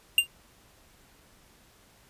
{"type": "tone with exponential decay", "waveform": "square", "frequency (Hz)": 2794, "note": "F7", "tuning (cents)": 0, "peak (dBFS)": -14, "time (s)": [0.18, 0.27], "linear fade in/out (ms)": 2, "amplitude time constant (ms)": 19, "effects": ["pink hiss -59 dBFS RMS until 2.09 s", "resampled to 32000 Hz"]}